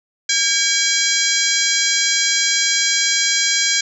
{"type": "harmonic tone with a mistuned harmonic", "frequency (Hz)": 812, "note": "G#5", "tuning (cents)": -39, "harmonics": [2, 3, 4, 5, 6, 7, 8, 9], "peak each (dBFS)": [-23, -23, -23, -23, -23, -23, -23, -23], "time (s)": [0.29, 3.81], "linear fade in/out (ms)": 5, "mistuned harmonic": 3, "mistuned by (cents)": -110, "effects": []}